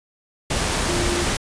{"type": "tone in noise", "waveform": "sine", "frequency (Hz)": 349.2, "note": "F4", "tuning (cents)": 0, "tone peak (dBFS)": -24, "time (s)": [0.88, 1.24], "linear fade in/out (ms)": 5, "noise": "pink", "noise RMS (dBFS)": -22, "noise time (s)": [0.5, 1.37], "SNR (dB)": -5, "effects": ["resampled to 22050 Hz"]}